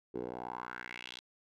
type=tone with band-pass filter sweep; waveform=10% pulse; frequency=61.1 Hz; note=B1; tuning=18 cents flat; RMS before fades=-43 dBFS; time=0.14-1.2 s; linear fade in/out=10 ms; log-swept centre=390 to 3900 Hz; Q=3.5; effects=none